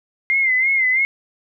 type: tone with vibrato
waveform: sine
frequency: 2093 Hz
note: C7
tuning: in tune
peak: -14 dBFS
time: 0.3-1.05 s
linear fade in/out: 0 ms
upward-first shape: sine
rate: 3 Hz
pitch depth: 72 cents each way
effects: none